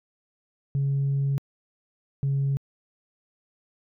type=tone pair in turn; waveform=sine; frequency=138.59 / 138.1 Hz; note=C#3 / C#3; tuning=0 / -6 cents; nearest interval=unison; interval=6 cents; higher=first; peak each=-20 dBFS; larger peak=neither; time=0.75-1.38 / 2.23-2.57 s; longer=first; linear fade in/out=0 ms; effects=tanh soft clip ceiling -19 dBFS